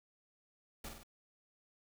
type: noise with echo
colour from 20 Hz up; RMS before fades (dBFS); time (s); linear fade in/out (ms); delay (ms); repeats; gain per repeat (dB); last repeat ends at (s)
pink; -45; 0.84-0.89; 5; 48; 3; -4; 1.034
effects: none